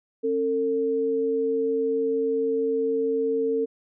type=tone pair together; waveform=sine; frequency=270.4 / 451.1 Hz; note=C#4 / A4; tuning=-43 / +43 cents; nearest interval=major sixth; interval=886 cents; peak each=-29 / -22 dBFS; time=0.23-3.66 s; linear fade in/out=20 ms; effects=none